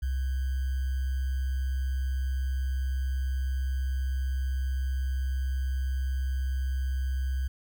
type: tone with sample-and-hold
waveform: sine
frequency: 65.41 Hz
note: C2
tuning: in tune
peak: -26 dBFS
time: 0.02-7.48 s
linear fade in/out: 10 ms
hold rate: 1575 Hz
effects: none